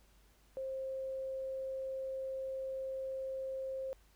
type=tone; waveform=sine; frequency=530 Hz; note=C5; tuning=22 cents sharp; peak=-37 dBFS; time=0.57-3.93 s; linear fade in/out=0 ms; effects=added 50 Hz sine -64 dBFS peak until 4.15 s + pink hiss -69 dBFS RMS until 4.15 s

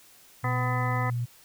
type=tone with pitch glide; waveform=sine; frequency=121.5 to 120.24 Hz; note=B2 to B2; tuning=-28 to -46 cents; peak=-26 dBFS; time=0.43-1.26 s; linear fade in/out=20 ms; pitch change=-18 cents; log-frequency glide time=0.76-1.01 s
type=harmonic tone; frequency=251.9 Hz; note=B3; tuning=34 cents sharp; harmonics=1 / 2 / 3 / 4 / 5 / 7 / 8; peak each=-38 / -37 / -35 / -33 / -34 / -38 / -36 dBFS; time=0.44-1.1 s; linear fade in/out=2 ms
effects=white hiss -55 dBFS RMS until 1.44 s

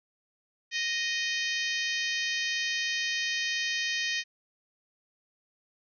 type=harmonic tone; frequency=621 Hz; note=D#5; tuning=3 cents flat; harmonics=3 / 4 / 5 / 6 / 7 / 8 / 9 / 10; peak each=-32 / -34 / -36 / -38 / -39 / -40 / -41 / -42 dBFS; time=0.71-4.24 s; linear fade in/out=50 ms; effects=none

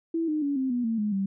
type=tone with pitch steps; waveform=sine; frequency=329.6 / 305.8 / 283.6 / 263.1 / 244.1 / 226.4 / 210 / 194.85 Hz; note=E4 / D#4 / C#4 / C4 / B3 / A3 / G#3 / G3; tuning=0 / -30 / +40 / +10 / -20 / +50 / +19 / -10 cents; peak=-24 dBFS; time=0.14-1.26 s; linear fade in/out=5 ms; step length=140 ms; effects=none

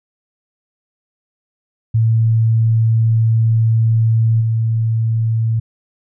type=tone with level steps; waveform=sine; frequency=112.8 Hz; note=A2; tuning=44 cents sharp; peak=-10 / -13 dBFS; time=1.94-5.6 s; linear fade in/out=10 ms; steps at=4.4 s; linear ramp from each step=20 ms; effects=none

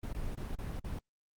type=noise with dropouts; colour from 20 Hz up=brown; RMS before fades=-37 dBFS; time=0.03-0.99 s; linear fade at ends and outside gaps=5 ms; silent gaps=0.13-0.145 / 0.352-0.373 / 0.554-0.586 / 0.797-0.843 s; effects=Opus 24 kbps

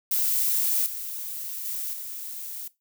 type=noise with level steps; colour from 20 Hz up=violet; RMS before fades=-24 / -34 / -31 / -36 dBFS; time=0.11-2.68 s; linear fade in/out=5 ms; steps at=0.86 / 1.65 / 1.93 s; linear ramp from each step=2 ms; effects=noise-tail reverb RT60 0.2 s tail -18 dB re dry

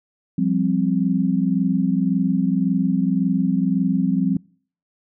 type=chord; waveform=sine; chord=F suspended second; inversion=none; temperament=just; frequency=174.61 / 196.44 / 261.9 Hz; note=F3 / G3 / C4; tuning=0 / +4 / +2 cents; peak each=-21 dBFS; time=0.38-4.37 s; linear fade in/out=5 ms; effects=noise-tail reverb RT60 0.5 s tail -25 dB re dry

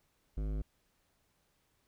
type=tone with hard clipping; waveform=sine; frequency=51.91 Hz; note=G#1; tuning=in tune; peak=-35 dBFS; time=0.37-0.62 s; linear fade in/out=5 ms; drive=15 dB; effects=pink hiss -75 dBFS RMS until 1.87 s

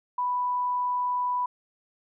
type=tone; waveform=sine; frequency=989 Hz; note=B5; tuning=2 cents sharp; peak=-24 dBFS; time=0.18-1.46 s; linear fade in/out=5 ms; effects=none

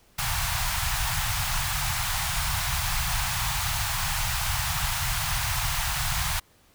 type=band-stop noise; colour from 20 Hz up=pink; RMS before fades=-27 dBFS; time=0.18-6.4 s; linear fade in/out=10 ms; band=150 to 740 Hz; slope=48 dB/octave; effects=pink hiss -60 dBFS RMS until 6.74 s

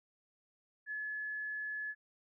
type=tone; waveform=sine; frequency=1710 Hz; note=A6; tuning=50 cents flat; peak=-37 dBFS; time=0.86-1.95 s; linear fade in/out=50 ms; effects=none

